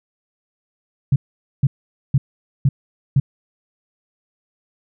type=tone bursts; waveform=sine; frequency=136.3 Hz; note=C#3; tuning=29 cents flat; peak=-10 dBFS; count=5; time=1.12-3.2 s; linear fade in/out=5 ms; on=40 ms; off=470 ms; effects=none